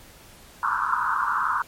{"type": "band-pass noise", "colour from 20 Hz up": "pink", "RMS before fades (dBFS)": -24, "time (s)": [0.63, 1.62], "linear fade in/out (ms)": 2, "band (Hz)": [940, 1500], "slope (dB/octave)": 96, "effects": ["pink hiss -49 dBFS RMS until 1.67 s", "MP3 64 kbps"]}